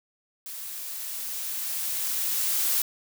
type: noise with level ramp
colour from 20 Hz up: blue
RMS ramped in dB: -38 to -24 dBFS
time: 0.46-2.82 s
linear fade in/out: 2 ms
effects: none